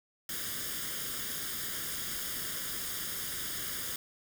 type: noise with comb filter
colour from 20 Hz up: white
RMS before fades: -37 dBFS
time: 0.29-3.96 s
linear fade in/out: 2 ms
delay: 0.59 ms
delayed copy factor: +0.7
effects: none